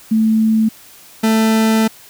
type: tone pair in turn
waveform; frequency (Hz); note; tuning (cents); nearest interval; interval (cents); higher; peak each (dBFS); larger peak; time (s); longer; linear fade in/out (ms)
sine / 40% pulse; 220.3 / 221.2; A3 / A3; +2 / +9; unison; 7; second; -10; neither; 0.11-0.69 / 1.23-1.88; second; 10
effects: white hiss -42 dBFS RMS until 2.09 s